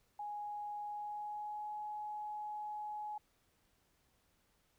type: tone with pitch glide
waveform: sine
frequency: 830.6 to 842.2 Hz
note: G#5 to G#5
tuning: 0 to +24 cents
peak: -40 dBFS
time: 0.19-3.18 s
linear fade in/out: 5 ms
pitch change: +24 cents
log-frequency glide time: 0.84-1.71 s
effects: pink hiss -75 dBFS RMS until 4.78 s